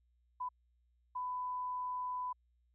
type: tone bursts at uneven times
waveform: sine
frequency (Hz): 999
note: B5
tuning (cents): +20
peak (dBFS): -36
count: 2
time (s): 0.4-0.49 / 1.15-2.33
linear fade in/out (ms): 10
effects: added 60 Hz sine -70 dBFS peak until 2.74 s